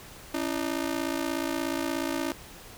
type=ring-modulated tone; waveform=sawtooth; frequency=304.1 Hz; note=D#4; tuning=40 cents flat; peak=-21 dBFS; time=0.34-2.32 s; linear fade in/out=2 ms; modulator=28.4 Hz; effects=pink hiss -47 dBFS RMS until 2.77 s